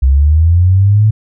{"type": "linear sweep", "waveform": "sine", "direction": "up", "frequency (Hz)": [63.8, 110], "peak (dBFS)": -5, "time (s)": [0.02, 1.11], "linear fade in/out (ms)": 10, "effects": []}